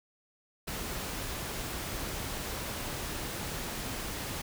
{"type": "noise", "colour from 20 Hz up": "pink", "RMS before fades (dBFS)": -37, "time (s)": [0.67, 4.42], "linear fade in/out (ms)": 10, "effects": []}